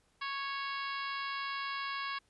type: harmonic tone with a mistuned harmonic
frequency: 553 Hz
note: C#5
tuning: 4 cents flat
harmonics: 2 / 3 / 4 / 5 / 6 / 7 / 8 / 9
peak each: -38 / -42 / -44 / -46 / -48 / -49 / -50 / -51 dBFS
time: 0.21-2.19 s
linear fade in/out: 10 ms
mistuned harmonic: 7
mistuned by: +33 cents
effects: pink hiss -72 dBFS RMS until 2.29 s + resampled to 24000 Hz